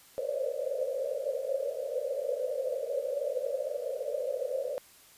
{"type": "band-pass noise", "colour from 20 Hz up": "pink", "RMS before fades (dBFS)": -33, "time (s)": [0.18, 4.78], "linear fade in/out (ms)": 0, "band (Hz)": [490, 590], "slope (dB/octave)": 96, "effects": ["white hiss -57 dBFS RMS until 5.17 s", "resampled to 32000 Hz"]}